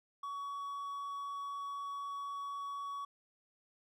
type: tone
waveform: triangle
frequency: 1126 Hz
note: C#6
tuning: 27 cents sharp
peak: -37 dBFS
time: 0.23-3.05 s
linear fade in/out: 5 ms
effects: none